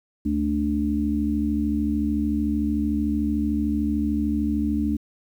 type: harmonic tone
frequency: 73.42 Hz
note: D2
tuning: in tune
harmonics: 1 / 3 / 4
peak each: -28 / -24 / -24 dBFS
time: 0.25-4.97 s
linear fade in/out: 10 ms
effects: 9-bit